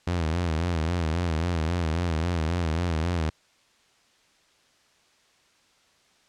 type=tone with vibrato; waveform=sawtooth; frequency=83.6 Hz; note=E2; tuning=25 cents sharp; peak=-20 dBFS; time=0.07-3.3 s; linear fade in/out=5 ms; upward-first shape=sine; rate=3.7 Hz; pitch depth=120 cents each way; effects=white hiss -62 dBFS RMS until 6.28 s + low-pass 6000 Hz 12 dB/octave